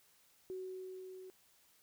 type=tone with level ramp; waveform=sine; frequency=373.4 Hz; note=F#4; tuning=16 cents sharp; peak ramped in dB=-40 to -49 dBFS; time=0.5-1.3 s; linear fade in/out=0 ms; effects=white hiss -69 dBFS RMS until 1.82 s